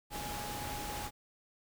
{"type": "tone in noise", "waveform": "sine", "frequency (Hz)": 830.6, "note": "G#5", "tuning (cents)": 0, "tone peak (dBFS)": -42, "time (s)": [0.1, 1.11], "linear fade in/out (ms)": 50, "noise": "pink", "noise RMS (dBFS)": -41, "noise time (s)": [0.1, 1.11], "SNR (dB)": -4, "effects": []}